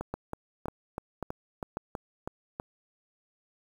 two click trains, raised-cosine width 1 ms, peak -19 / -20 dBFS, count 4 / 9, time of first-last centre 0.14-1.77 / 0.01-2.599 s, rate 1.84 / 3.09 Hz, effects 8-bit

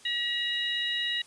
harmonic tone, 957 Hz, A#5, 45 cents sharp, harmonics 2 / 3 / 4, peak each -32 / -32 / -31 dBFS, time 0.05-1.22 s, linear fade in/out 5 ms, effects white hiss -54 dBFS RMS until 1.26 s + resampled to 22050 Hz

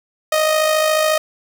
sawtooth tone with amplitude modulation, 622.3 Hz, D#5, in tune, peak -8 dBFS, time 0.32-1.18 s, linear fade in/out 5 ms, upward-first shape sine, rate 54.1 Hz, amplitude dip 45%, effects none

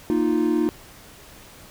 triangle chord, Bb suspended fourth, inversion none, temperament just, 233.1 / 310.8 / 349.6 Hz, Bb3 / Eb4 / F4, 0 / -2 / +2 cents, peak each -23 / -19 / -21 dBFS, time 0.1-0.69 s, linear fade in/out 0 ms, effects pink hiss -46 dBFS RMS until 1.7 s

